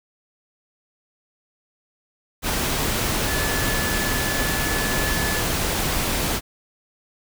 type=tone in noise; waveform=sine; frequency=1727 Hz; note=A6; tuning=33 cents flat; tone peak=-28 dBFS; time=3.25-5.44 s; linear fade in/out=50 ms; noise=pink; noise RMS=-23 dBFS; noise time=2.42-6.41 s; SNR=-8 dB; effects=none